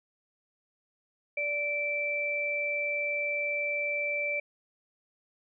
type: tone pair together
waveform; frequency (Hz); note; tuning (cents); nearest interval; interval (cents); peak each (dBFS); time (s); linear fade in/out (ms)
sine; 583.5 / 2334; D5 / D7; -11 / -11; 2 octaves; 2400; -34 / -29; 1.37-4.4; 5
effects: none